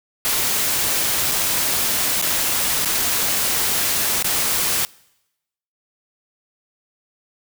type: noise with dropouts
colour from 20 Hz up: white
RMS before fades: -20 dBFS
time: 0.25-4.85 s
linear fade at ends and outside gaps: 0 ms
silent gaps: 1.314-1.318 / 2.215-2.224 / 2.849-2.857 / 4.225-4.244 s
effects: noise-tail reverb RT60 0.9 s tail -24 dB re dry